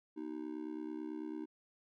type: tone with amplitude modulation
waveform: triangle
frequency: 311.2 Hz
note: D#4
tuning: in tune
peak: -34 dBFS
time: 0.16-1.46 s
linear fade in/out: 20 ms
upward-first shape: sine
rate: 69.1 Hz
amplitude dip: 95%
effects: none